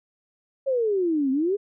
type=exponential two-way sweep; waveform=sine; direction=down then up; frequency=555 to 258.1 to 423.1 Hz; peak=-20 dBFS; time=0.66-1.57 s; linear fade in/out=20 ms; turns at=1.31 s; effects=none